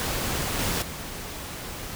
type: noise with level steps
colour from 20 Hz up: pink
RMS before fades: -28 / -26 / -36 dBFS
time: 0-1.95 s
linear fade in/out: 0 ms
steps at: 0.59 / 0.82 s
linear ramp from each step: 2 ms
effects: none